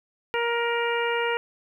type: harmonic tone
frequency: 470.2 Hz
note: A#4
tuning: 15 cents sharp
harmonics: 1 / 2 / 3 / 4 / 5 / 6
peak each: -26 / -29 / -31 / -32 / -33 / -34 dBFS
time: 0.34-1.37 s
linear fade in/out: 0 ms
effects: 10-bit